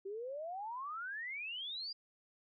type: exponential sweep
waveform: sine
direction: up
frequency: 378.5 to 4899 Hz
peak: -40 dBFS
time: 0.05-1.93 s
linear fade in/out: 10 ms
effects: none